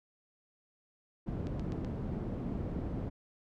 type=low-pass noise; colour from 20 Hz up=white; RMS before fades=-37 dBFS; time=1.26-3.1 s; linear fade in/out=20 ms; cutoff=240 Hz; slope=12 dB/octave
type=click train; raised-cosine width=0.2 ms; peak=-33 dBFS; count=4; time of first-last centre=1.47-1.847 s; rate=7.95 Hz
effects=none